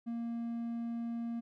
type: tone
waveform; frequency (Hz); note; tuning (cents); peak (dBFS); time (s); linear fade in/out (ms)
triangle; 233.1; A#3; 0; -33; 0.06-1.41; 20
effects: none